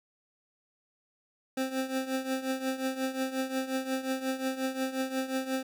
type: tone with tremolo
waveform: 25% pulse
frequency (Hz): 263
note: C4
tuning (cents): +9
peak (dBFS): -23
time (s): 1.57-5.63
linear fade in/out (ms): 5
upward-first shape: triangle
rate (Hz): 5.6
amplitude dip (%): 80
effects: none